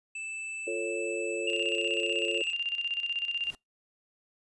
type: tone with pitch glide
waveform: square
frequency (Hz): 2637 to 2622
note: E7 to E7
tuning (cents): 0 to -10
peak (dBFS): -36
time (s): 0.15-2.53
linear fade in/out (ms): 5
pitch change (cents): -10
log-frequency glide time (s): 0.7-2.09
type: chord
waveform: sine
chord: F augmented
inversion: none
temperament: equal with one note detuned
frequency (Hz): 349.2 / 444.9 / 554.4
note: F4 / A4 / C#5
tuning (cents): 0 / +19 / 0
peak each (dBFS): -35 / -34 / -36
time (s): 0.67-2.42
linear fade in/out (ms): 5
type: tone with tremolo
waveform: sine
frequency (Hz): 2792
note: F7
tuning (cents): -1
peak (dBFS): -27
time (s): 1.47-3.51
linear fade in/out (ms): 5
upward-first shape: square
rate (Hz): 16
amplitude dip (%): 65
type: noise with exponential growth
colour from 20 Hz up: pink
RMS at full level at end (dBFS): -47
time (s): 3.29-3.55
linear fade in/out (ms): 1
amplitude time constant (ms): 56
effects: noise-tail reverb RT60 0.2 s tail -26 dB re dry + resampled to 24000 Hz